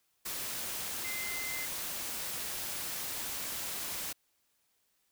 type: tone in noise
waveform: sine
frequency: 2068 Hz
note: C7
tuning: 21 cents flat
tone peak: -39 dBFS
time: 1.04-1.66 s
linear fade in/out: 10 ms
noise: white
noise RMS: -38 dBFS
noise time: 0.25-4.13 s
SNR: -4 dB
effects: white hiss -75 dBFS RMS until 5.11 s